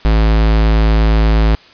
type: tone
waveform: square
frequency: 54.2 Hz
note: A1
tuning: 25 cents flat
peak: -9 dBFS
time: 0.05-1.55 s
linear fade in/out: 0 ms
effects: white hiss -42 dBFS RMS until 1.73 s + resampled to 11025 Hz